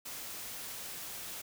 white noise, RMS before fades -43 dBFS, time 0.05-1.42 s, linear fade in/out 10 ms, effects none

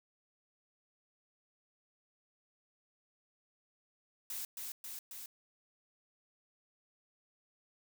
blue noise with echo, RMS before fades -41 dBFS, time 4.3-4.45 s, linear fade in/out 2 ms, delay 270 ms, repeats 3, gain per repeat -2 dB, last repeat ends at 5.26 s, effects none

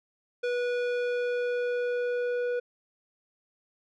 square tone with low-pass filter sweep, 488.2 Hz, B4, 20 cents flat, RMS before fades -29 dBFS, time 0.43-2.6 s, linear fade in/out 10 ms, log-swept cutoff 3300 to 1400 Hz, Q 0.74, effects none

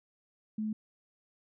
sine tone, 215.6 Hz, A3, 35 cents flat, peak -31 dBFS, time 0.58-0.73 s, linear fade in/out 5 ms, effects none

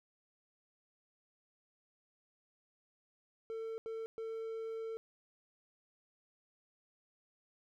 triangle tone bursts at uneven times, 448.6 Hz, A4, 34 cents sharp, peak -37 dBFS, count 3, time 3.5-3.78 / 3.86-4.06 / 4.18-4.97 s, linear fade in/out 0 ms, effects none

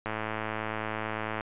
click train, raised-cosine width 0.5 ms, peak -17 dBFS, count 148, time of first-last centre 0.06-1.409 s, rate 109 Hz, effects resampled to 8000 Hz

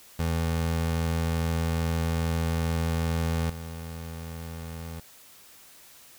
25% pulse tone with level steps, 82.41 Hz, E2, in tune, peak -21 / -32 dBFS, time 0.19-5 s, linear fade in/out 5 ms, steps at 3.5 s, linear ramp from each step 2 ms, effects white hiss -52 dBFS RMS until 6.18 s

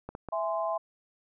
clicks, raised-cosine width 1 ms, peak -24 dBFS, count 3, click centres 0.09 / 0.151 / 0.287 s
sine chord, E augmented, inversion none, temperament equal with one note detuned, 659.3 / 830.6 / 1038.7 Hz, E5 / G#5 / B#5, 0 / 0 / -13 cents, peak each -30 / -35 / -33 dBFS, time 0.32-0.78 s, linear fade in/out 10 ms
effects none

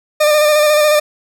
40% pulse tone with vibrato, 602 Hz, D5, 43 cents sharp, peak -8 dBFS, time 0.2-1 s, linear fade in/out 10 ms, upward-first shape square, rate 14 Hz, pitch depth 22 cents each way, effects none

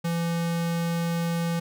square tone, 168.7 Hz, E3, 40 cents sharp, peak -25 dBFS, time 0.04-1.6 s, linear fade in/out 10 ms, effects none

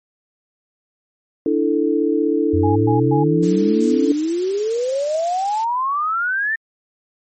sine chord, D suspended second, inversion none, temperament equal, 293.7 / 329.6 / 440 Hz, D4 / E4 / A4, 0 / 0 / 0 cents, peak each -19 dBFS, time 1.46-4.12 s, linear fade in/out 2 ms
sine exponential sweep, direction up, 87.31 to 1821 Hz, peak -17 dBFS, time 2.53-6.56 s, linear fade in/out 10 ms
sine tone bursts, 830.6 Hz, G#5, in tune, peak -20 dBFS, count 3, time 2.63-3.24 s, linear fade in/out 10 ms, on 130 ms, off 110 ms
blue noise, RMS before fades -31 dBFS, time 3.42-5.65 s, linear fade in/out 20 ms
effects MP3 32 kbps

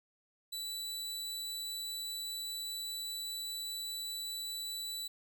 sawtooth tone, 3959 Hz, B7, 3 cents sharp, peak -35 dBFS, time 0.52-5.08 s, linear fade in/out 10 ms, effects none

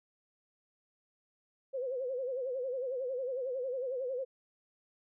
sine tone with vibrato, 514 Hz, C5, 31 cents flat, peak -33 dBFS, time 1.73-4.25 s, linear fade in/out 20 ms, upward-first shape sine, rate 11 Hz, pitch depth 100 cents each way, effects none

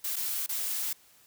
blue noise with dropouts, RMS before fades -32 dBFS, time 0.04-0.93 s, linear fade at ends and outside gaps 5 ms, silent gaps 0.159-0.164 / 0.463-0.491 s, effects white hiss -60 dBFS RMS until 1.26 s

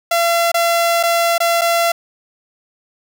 sawtooth tone with dropouts, 680 Hz, F5, 46 cents flat, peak -9 dBFS, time 0.11-1.92 s, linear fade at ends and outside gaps 5 ms, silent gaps 0.518-0.542 / 1.03-1.034 / 1.381-1.402 / 1.612-1.616 s, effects 7-bit

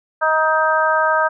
harmonic tone, 314.4 Hz, D#4, 18 cents sharp, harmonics 2 / 3 / 4 / 5, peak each -19 / -19 / -19 / -19 dBFS, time 0.21-1.29 s, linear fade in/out 20 ms, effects none

